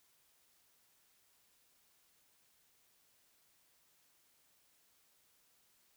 silence, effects white hiss -72 dBFS RMS until 5.96 s

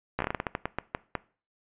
slowing click train, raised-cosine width 0.5 ms, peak -13 dBFS, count 14, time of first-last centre 0.19-1.153 s, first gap 14 ms, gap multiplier 1.25, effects noise-tail reverb RT60 0.4 s tail -20 dB re dry + resampled to 8000 Hz

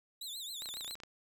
sawtooth tone with vibrato, 3783 Hz, A#7, 25 cents sharp, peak -38 dBFS, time 0.21-0.95 s, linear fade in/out 5 ms, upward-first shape triangle, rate 7.4 Hz, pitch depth 190 cents each way
clicks, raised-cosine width 0.2 ms, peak -30 dBFS, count 12, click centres 0.621 / 0.658 / 0.689 / 0.74 / 0.77 / 0.809 / 0.846 / 0.879 / 0.91 / 0.954 / 1.002 / 1.035 s
effects none

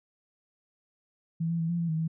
sine tone with pitch steps, 164.4 / 167.9 / 163.9 / 171.8 / 168.4 / 158.8 / 161.9 Hz, E3 / E3 / E3 / F3 / E3 / D#3 / E3, -4 / +32 / -10 / -28 / +37 / +36 / -31 cents, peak -26 dBFS, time 1.4-2.079 s, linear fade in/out 10 ms, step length 97 ms, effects none

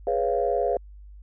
sine chord, C# dominant seventh, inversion second, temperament equal with one note detuned, 415.3 / 493.9 / 554.4 / 692.4 Hz, G#4 / B4 / C#5 / E#5, 0 / 0 / 0 / -15 cents, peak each -27 / -26 / -27 / -26 dBFS, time 0.07-0.77 s, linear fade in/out 2 ms, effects tanh soft clip ceiling -11 dBFS + added 50 Hz sine -42 dBFS peak until 1.22 s

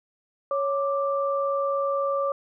sine tone pair together, 555 / 1176 Hz, C#5 / D6, +2 / +2 cents, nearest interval octave + minor second, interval 1300 cents, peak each -24 / -27 dBFS, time 0.51-2.32 s, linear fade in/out 2 ms, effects none

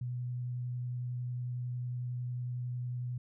sine tone with vibrato, 123.47 Hz, B2, in tune, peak -34 dBFS, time 0.01-3.18 s, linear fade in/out 5 ms, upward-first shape sine, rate 11 Hz, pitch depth 9 cents each way, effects none

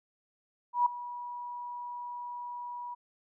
sine tone with ADSR envelope, 970 Hz, B5, 31 cents flat, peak -20 dBFS, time 0.73-2.95 s, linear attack 130 ms, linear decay 6 ms, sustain -17 dB, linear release 16 ms, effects none

